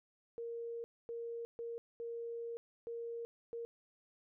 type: tone bursts at uneven times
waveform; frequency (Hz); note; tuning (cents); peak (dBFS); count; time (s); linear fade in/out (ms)
sine; 466.2; A#4; 0; -40; 6; 0.38-0.84 / 1.09-1.45 / 1.59-1.78 / 2-2.57 / 2.87-3.25 / 3.53-3.65; 0
effects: none